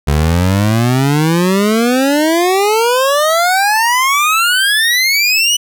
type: exponential sweep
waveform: 25% pulse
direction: up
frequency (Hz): 70.9 to 2988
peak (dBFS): -6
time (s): 0.07-5.57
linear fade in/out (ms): 10
effects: none